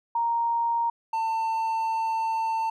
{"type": "tone pair in turn", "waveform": ["sine", "triangle"], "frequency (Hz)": [932.3, 896.2], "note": ["A#5", "A5"], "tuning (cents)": [0, 32], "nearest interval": "minor second", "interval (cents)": 68, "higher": "first", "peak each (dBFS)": [-22, -22], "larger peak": "neither", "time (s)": [[0.15, 0.9], [1.13, 2.7]], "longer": "second", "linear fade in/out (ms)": 5, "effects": []}